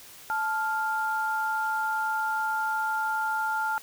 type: tone pair together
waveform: sine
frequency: 873.7 / 1396.9 Hz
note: A5 / F6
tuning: -12 / 0 cents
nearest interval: minor sixth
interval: 812 cents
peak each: -28 dBFS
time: 0.3-3.78 s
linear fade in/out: 0 ms
effects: white hiss -48 dBFS RMS until 3.82 s